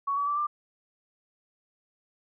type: tone with pitch steps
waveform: sine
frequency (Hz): 1118 / 1140.8 / 1164.1 / 1187.9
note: C#6 / C#6 / D6 / D6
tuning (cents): +14 / +49 / -16 / +19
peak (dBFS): -25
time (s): 0.07-0.47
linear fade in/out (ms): 10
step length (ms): 100
effects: none